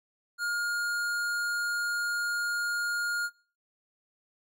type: tone with tanh clipping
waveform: sine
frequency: 1420 Hz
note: F6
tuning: 28 cents sharp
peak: -30 dBFS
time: 0.38-3.3 s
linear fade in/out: 50 ms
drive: 18 dB
effects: noise-tail reverb RT60 0.4 s tail -22 dB re dry